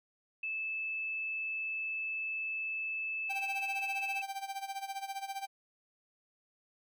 sine tone, 2621 Hz, E7, 11 cents flat, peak -34 dBFS, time 0.43-4.22 s, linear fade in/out 5 ms
45% pulse tone with tremolo, 784 Hz, G5, in tune, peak -35 dBFS, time 3.29-5.47 s, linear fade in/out 20 ms, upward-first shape sine, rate 15 Hz, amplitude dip 80%
effects none

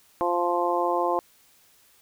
harmonic tone, 174.61 Hz, F3, in tune, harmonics 2 / 3 / 4 / 5 / 6, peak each -28 / -28 / -28 / -28 / -28 dBFS, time 0.21-1.19 s, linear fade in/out 0 ms, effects white hiss -59 dBFS RMS until 2.01 s

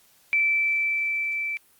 sine tone with level ramp, 2326 Hz, D7, 17 cents flat, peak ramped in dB -18 to -26 dBFS, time 0.33-1.57 s, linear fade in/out 0 ms, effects white hiss -59 dBFS RMS until 1.79 s + Opus 48 kbps

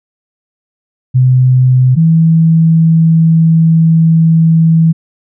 sine tone pair in turn, 128.2 / 162.88 Hz, C3 / E3, -35 / -20 cents, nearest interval major third, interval 415 cents, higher second, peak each -4 dBFS, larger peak neither, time 1.14-1.96 / 1.96-4.93 s, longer second, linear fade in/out 20 ms, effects none

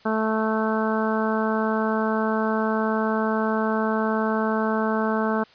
harmonic tone, 219.2 Hz, A3, 6 cents flat, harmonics 1 / 2 / 3 / 4 / 5 / 6 / 7, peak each -24 / -27 / -29 / -30 / -31 / -32 / -32 dBFS, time 0.05-5.44 s, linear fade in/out 10 ms, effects white hiss -53 dBFS RMS until 5.54 s + resampled to 11025 Hz

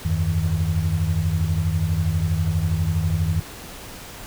sine tone cluster, 83.1 / 95.4 / 158.5 Hz, E2 / G2 / D#3, +15 / -47 / +32 cents, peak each -23 dBFS, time 0.05-3.4 s, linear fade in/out 5 ms, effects pink hiss -38 dBFS RMS until 4.26 s

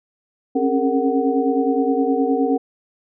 sine tone cluster, 267.3 / 276.9 / 408.1 / 460.8 / 745 Hz, C4 / C#4 / G#4 / A#4 / F#5, +37 / -2 / -30 / -20 / +12 cents, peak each -20 / -22 / -26 / -21 / -25 dBFS, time 0.55-2.58 s, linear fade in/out 10 ms, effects none

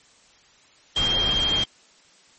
sine tone in noise, 3200 Hz, G7, 35 cents sharp, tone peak -20 dBFS, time 0.96-1.64 s, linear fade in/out 5 ms, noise pink, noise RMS -28 dBFS, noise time 0.96-1.64 s, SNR +5 dB, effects white hiss -55 dBFS RMS until 2.38 s + MP3 32 kbps

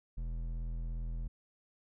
sine tone with hard clipping, 41.37 Hz, E1, 7 cents sharp, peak -37 dBFS, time 0.17-1.28 s, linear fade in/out 10 ms, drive 9 dB, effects none

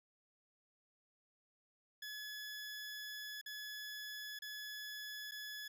20% pulse tone with dropouts, 1703 Hz, G#6, 43 cents sharp, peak -40 dBFS, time 2.02-5.68 s, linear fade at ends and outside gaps 5 ms, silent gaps 3.414-3.46 / 4.39-4.42 / 5.312-5.318 s, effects none

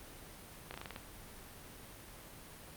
slowing click train, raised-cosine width 0.3 ms, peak -26 dBFS, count 7, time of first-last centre 0.71-0.962 s, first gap 31 ms, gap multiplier 1.12, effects pink hiss -52 dBFS RMS until 2.76 s + Opus 32 kbps

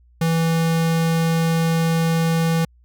square tone, 164.4 Hz, E3, 4 cents flat, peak -17 dBFS, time 0.21-2.65 s, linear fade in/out 5 ms, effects added 60 Hz sine -50 dBFS peak until 2.84 s

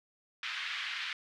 white band-pass noise, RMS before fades -38 dBFS, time 0.43-1.13 s, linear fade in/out 2 ms, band 1400 to 3400 Hz, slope 24 dB/octave, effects none

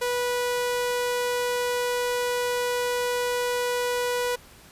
sawtooth tone, 490 Hz, B4, 14 cents flat, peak -20 dBFS, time 0.01-4.36 s, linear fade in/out 10 ms, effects pink hiss -50 dBFS RMS until 4.71 s + resampled to 32000 Hz

